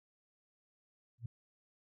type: tone with exponential growth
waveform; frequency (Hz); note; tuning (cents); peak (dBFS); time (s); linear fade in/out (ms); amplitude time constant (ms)
sine; 117.6; A#2; +16; -34; 1.18-1.26; 5; 16
effects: none